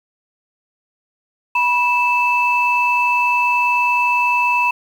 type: tone pair together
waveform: sine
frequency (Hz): 974 / 2635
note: B5 / E7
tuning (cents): -24 / -1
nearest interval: octave + perfect fourth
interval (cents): 1723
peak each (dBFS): -15 / -16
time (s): 1.55-4.71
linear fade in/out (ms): 5
effects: tanh soft clip ceiling -5 dBFS + 7-bit